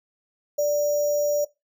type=tone with sample-and-hold; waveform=sine; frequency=586 Hz; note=D5; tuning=4 cents flat; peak=-19 dBFS; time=0.58-1.45 s; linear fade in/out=10 ms; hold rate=6300 Hz; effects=noise-tail reverb RT60 0.2 s tail -19 dB re dry